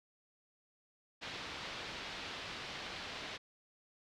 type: low-pass noise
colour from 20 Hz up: white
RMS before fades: -45 dBFS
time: 1.21-3.38 s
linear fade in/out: 20 ms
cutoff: 4200 Hz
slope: 24 dB/octave
effects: none